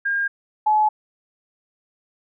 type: tone pair in turn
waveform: sine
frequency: 1613 / 854.5 Hz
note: G6 / G#5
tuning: +49 / +49 cents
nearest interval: major seventh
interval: 1100 cents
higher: first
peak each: -19 / -14 dBFS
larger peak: second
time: 0.05-0.28 / 0.66-0.89 s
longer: neither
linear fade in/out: 10 ms
effects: none